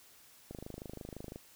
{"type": "click train", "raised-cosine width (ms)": 2, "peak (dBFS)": -30, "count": 23, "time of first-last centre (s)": [0.51, 1.359], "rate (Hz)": 25.9, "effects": ["white hiss -60 dBFS RMS until 1.55 s"]}